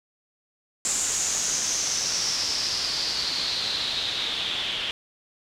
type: noise with low-pass filter sweep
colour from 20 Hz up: white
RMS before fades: -27 dBFS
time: 0.85-4.91 s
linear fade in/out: 0 ms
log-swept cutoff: 7400 to 3200 Hz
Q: 5.9
effects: none